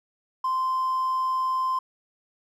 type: tone with hard clipping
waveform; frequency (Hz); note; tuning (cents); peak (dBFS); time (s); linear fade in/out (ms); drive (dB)
triangle; 1039; C6; -12; -23; 0.44-1.79; 5; 4
effects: none